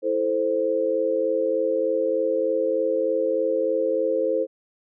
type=chord; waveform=sine; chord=A minor; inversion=second; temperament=equal; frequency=329.6 / 440 / 523.3 Hz; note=E4 / A4 / C5; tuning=0 / 0 / 0 cents; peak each=-28 / -25 / -22 dBFS; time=0.02-4.47 s; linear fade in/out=50 ms; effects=none